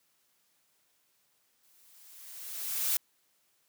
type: noise with exponential growth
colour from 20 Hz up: blue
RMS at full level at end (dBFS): -27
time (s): 1.63-2.97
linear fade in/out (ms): 2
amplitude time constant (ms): 290
effects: white hiss -72 dBFS RMS until 3.68 s + high-pass 100 Hz 12 dB/octave